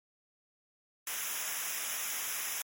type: noise with comb filter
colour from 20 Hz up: white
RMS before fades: -36 dBFS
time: 1.07-2.62 s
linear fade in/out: 2 ms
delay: 0.23 ms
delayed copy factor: -0.8
effects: MP3 64 kbps